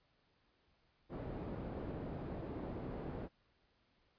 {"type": "low-pass noise", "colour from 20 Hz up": "white", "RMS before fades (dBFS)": -44, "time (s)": [1.09, 3.29], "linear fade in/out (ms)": 50, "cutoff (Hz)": 410, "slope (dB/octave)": 12, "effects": ["pink hiss -75 dBFS RMS until 4.18 s", "resampled to 11025 Hz"]}